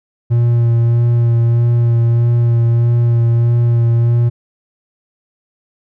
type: tone with vibrato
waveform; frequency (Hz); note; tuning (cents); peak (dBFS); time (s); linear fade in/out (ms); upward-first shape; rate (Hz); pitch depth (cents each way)
triangle; 117.8; A#2; +19; -7; 0.3-4.3; 20; sine; 1.6; 17
effects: none

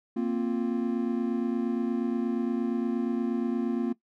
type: chord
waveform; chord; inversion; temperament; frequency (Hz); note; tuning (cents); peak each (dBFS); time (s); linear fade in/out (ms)
triangle; Bb suspended second; none; equal; 233.1 / 261.6 / 349.2; Bb3 / C4 / F4; 0 / 0 / 0; -26 / -29 / -30; 0.16-3.93; 10
effects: noise-tail reverb RT60 0.1 s tail -17 dB re dry

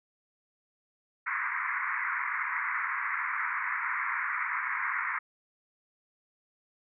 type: band-pass noise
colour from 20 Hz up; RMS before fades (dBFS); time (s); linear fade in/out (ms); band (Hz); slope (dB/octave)
white; -32; 1.26-5.19; 10; 960 to 2200; 96
effects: none

